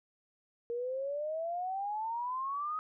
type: exponential sweep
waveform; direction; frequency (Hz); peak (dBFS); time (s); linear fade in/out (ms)
sine; up; 466.2 to 1267; -33; 0.7-2.79; 0
effects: none